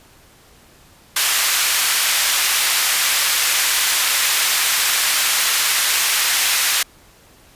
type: high-pass noise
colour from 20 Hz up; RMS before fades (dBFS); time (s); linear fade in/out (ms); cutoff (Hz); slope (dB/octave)
pink; -17; 1.16-6.83; 5; 1700; 12
effects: pink hiss -49 dBFS RMS until 7.55 s + resampled to 32000 Hz